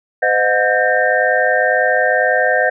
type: tone cluster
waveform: sine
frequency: 510 / 620 / 722 / 1578 / 1823 Hz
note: C5 / D#5 / F#5 / G6 / A#6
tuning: -44 / -6 / -43 / +11 / -39 cents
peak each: -18 dBFS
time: 0.22-2.7 s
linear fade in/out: 10 ms
effects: none